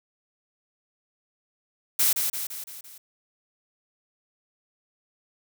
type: noise with echo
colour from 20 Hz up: blue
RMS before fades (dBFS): -21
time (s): 1.99-2.13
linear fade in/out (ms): 5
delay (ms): 170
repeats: 5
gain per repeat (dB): -5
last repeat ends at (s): 2.98
effects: none